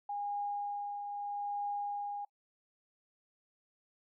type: tone with tremolo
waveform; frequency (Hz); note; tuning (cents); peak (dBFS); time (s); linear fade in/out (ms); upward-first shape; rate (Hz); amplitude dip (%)
sine; 816; G#5; -31; -33; 0.09-2.25; 5; triangle; 0.79; 45
effects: noise-tail reverb RT60 0.1 s tail -24 dB re dry